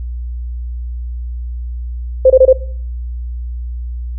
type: tone bursts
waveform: sine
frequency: 520 Hz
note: C5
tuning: 11 cents flat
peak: -3 dBFS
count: 4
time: 2.25-2.529 s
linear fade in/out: 5 ms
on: 51 ms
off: 25 ms
effects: noise-tail reverb RT60 0.5 s tail -18 dB re dry + added 60 Hz sine -20 dBFS peak until 4.18 s